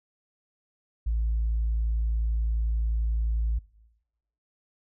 sine tone, 55.7 Hz, A1, 22 cents sharp, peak -22 dBFS, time 1.06-3.59 s, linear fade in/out 10 ms, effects noise-tail reverb RT60 1.0 s tail -22 dB re dry + tanh soft clip ceiling -20 dBFS

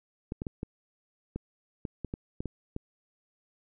clicks, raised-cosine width 3 ms, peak -21 dBFS, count 11, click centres 0.321 / 0.419 / 0.468 / 0.631 / 1.36 / 1.852 / 2.047 / 2.139 / 2.405 / 2.457 / 2.764 s, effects none

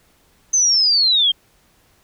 sine linear sweep, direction down, 6272 to 3136 Hz, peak -12 dBFS, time 0.53-1.32 s, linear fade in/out 10 ms, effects pink hiss -57 dBFS RMS until 2.03 s

